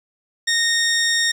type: tone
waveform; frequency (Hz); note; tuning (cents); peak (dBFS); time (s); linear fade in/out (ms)
15% pulse; 1850; A#6; -14; -10; 0.47-1.32; 10
effects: low-pass 9000 Hz 12 dB/octave + 8-bit